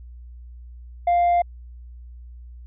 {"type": "tone with tanh clipping", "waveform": "sine", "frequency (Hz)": 698.5, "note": "F5", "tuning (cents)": 0, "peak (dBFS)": -16, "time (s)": [1.07, 1.42], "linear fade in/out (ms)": 5, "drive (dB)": 2, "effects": ["added 60 Hz sine -38 dBFS peak until 2.66 s"]}